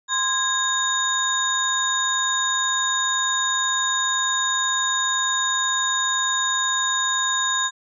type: tone cluster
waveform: sine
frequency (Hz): 1037 / 1637 / 3709 / 6960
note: C6 / G#6 / A#7 / A8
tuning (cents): -16 / -25 / -9 / -20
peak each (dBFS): -25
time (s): 0.08-7.71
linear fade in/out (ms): 50
effects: none